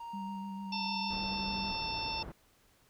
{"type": "tone with tremolo", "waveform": "triangle", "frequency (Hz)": 932.3, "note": "A#5", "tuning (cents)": 0, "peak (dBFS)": -38, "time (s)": [0, 1.14], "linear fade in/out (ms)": 5, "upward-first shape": "sine", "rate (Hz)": 1.3, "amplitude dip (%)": 45}
{"type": "tone with vibrato", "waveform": "sine", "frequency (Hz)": 196, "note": "G3", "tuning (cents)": 0, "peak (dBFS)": -39, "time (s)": [0.13, 1.72], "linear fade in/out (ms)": 10, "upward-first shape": "square", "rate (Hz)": 6.7, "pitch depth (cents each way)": 18}
{"type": "harmonic tone", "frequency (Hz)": 893, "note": "A5", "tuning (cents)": 25, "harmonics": [1, 3, 4, 5, 6], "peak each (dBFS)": [-38, -41, -44, -47, -39], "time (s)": [0.72, 2.23], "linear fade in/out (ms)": 5}
{"type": "low-pass noise", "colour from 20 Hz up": "pink", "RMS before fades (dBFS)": -45, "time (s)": [1.1, 2.32], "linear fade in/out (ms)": 5, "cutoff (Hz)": 1100, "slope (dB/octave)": 12}
{"effects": ["pink hiss -67 dBFS RMS until 2.89 s"]}